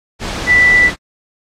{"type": "tone in noise", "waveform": "sine", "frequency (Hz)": 1975.5, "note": "B6", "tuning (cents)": 0, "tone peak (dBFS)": -6, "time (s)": [0.46, 0.91], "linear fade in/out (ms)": 50, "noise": "pink", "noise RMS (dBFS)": -22, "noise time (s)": [0.19, 0.96], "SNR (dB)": 13, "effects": ["low-pass 6000 Hz 12 dB/octave", "AAC 48 kbps"]}